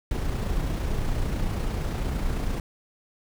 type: noise with amplitude modulation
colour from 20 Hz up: brown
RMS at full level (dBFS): -25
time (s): 0.11-2.6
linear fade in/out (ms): 2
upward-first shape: sine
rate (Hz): 28.9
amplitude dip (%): 35
effects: none